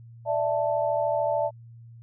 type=chord; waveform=sine; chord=D suspended second; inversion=none; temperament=just; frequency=587.3 / 660.7 / 881 Hz; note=D5 / E5 / A5; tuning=0 / +4 / +2 cents; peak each=-26 / -26 / -29 dBFS; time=0.25-1.51 s; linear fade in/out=50 ms; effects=added 116 Hz sine -44 dBFS peak until 2.02 s